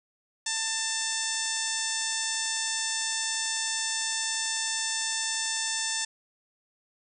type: harmonic tone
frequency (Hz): 891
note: A5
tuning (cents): +22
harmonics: 1 / 2 / 3 / 4 / 5 / 6 / 7 / 8 / 9 / 10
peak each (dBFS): -41 / -35 / -41 / -36 / -40 / -35 / -36 / -36 / -36 / -40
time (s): 0.46-6.05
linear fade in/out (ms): 5
effects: 10-bit